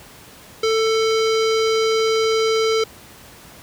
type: tone with low-pass filter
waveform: square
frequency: 443.8 Hz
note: A4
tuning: 15 cents sharp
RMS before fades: -18 dBFS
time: 0.63-2.84 s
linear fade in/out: 5 ms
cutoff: 4900 Hz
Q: 2
effects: pink hiss -43 dBFS RMS until 3.62 s + high-pass 60 Hz 12 dB/octave